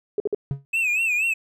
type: tone bursts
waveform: sine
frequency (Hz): 414.4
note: G#4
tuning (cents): -4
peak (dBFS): -19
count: 3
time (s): 0.18-0.347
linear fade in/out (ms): 2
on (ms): 21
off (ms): 52
type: tone with exponential decay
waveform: triangle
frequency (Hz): 138.59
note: C#3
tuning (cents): 0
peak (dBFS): -17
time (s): 0.51-0.65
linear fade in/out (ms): 0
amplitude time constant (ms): 29
type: tone with vibrato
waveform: triangle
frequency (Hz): 2567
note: E7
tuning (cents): -47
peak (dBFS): -18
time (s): 0.73-1.34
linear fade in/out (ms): 10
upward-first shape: sine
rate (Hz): 4.2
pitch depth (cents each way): 110
effects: none